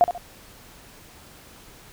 sine tone with echo, 704 Hz, F5, 14 cents sharp, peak -11 dBFS, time 0.01-0.04 s, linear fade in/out 0 ms, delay 69 ms, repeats 2, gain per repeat -10 dB, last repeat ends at 0.178 s, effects pink hiss -48 dBFS RMS until 1.92 s

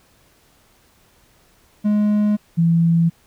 triangle / sine tone pair in turn, 209.1 / 167.15 Hz, G#3 / E3, +12 / +24 cents, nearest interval major third, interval 388 cents, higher first, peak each -12 dBFS, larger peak neither, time 1.84-2.37 / 2.57-3.1 s, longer neither, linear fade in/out 20 ms, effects pink hiss -56 dBFS RMS until 3.26 s

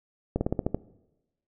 slowing click train, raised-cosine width 2 ms, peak -12 dBFS, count 7, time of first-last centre 0.36-0.746 s, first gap 50 ms, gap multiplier 1.1, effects noise-tail reverb RT60 1.0 s tail -20 dB re dry

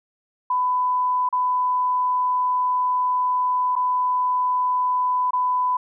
sine tone with dropouts, 1000 Hz, B5, 21 cents sharp, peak -18 dBFS, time 0.5-5.77 s, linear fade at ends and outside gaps 5 ms, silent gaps 1.29-1.326 / 3.755-3.762 / 5.308-5.332 s, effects none

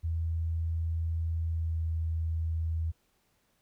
sine tone with pitch glide, 82.1 to 81.3 Hz, E2 to E2, -6 to -23 cents, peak -28 dBFS, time 0.03-2.92 s, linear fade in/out 20 ms, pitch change -17 cents, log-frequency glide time 1.5-1.78 s, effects pink hiss -72 dBFS RMS until 3.61 s

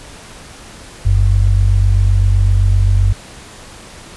sine tone pair together, 47.62 / 95.4 Hz, G1 / G2, -49 / -47 cents, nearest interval octave, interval 1202 cents, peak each -11 dBFS, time 1.05-3.13 s, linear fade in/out 10 ms, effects pink hiss -36 dBFS RMS until 4.16 s + resampled to 24000 Hz

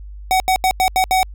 square tone bursts at uneven times, 751 Hz, F#5, 26 cents sharp, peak -13 dBFS, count 6, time 0.31-0.4 / 0.48-0.56 / 0.64-0.71 / 0.8-0.88 / 0.96-1.04 / 1.11-1.23 s, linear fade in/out 0 ms, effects added 50 Hz sine -31 dBFS peak until 1.34 s

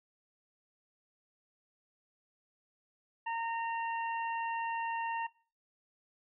harmonic tone, 919 Hz, A#5, 25 cents flat, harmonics 1 / 2 / 3, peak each -34 / -42 / -44 dBFS, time 3.26-5.27 s, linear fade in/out 10 ms, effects noise-tail reverb RT60 0.4 s tail -21 dB re dry

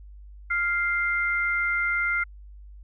sine tone pair together, 1400.7 / 2093 Hz, F6 / C7, +5 / 0 cents, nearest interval perfect fifth, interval 695 cents, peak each -25 dBFS, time 0.5-2.24 s, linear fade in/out 10 ms, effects added 50 Hz sine -42 dBFS peak until 2.83 s

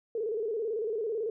sine tone with vibrato, 440 Hz, A4, in tune, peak -29 dBFS, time 0.15-1.3 s, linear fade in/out 2 ms, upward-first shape square, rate 18 Hz, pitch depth 87 cents each way, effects none

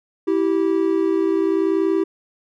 triangle tone pair together, 327.3 / 388 Hz, E4 / G4, -12 / -18 cents, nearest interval minor third, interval 294 cents, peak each -17 dBFS, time 0.27-2.04 s, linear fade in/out 10 ms, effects none

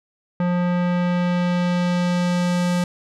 square tone with low-pass filter sweep, 177.1 Hz, F3, 24 cents sharp, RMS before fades -20 dBFS, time 0.4-2.84 s, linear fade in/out 2 ms, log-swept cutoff 1600 to 9700 Hz, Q 0.8, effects none

